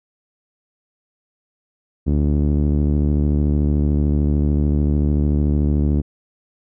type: tone with low-pass filter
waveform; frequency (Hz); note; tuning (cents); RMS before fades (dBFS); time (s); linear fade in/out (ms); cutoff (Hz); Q
sawtooth; 73.5; D2; +2; -17; 2.06-6.02; 20; 290; 1.6
effects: none